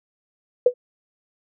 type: tone with exponential decay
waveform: sine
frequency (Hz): 495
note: B4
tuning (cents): +4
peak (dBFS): -7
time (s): 0.66-0.74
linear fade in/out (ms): 5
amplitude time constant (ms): 16
effects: none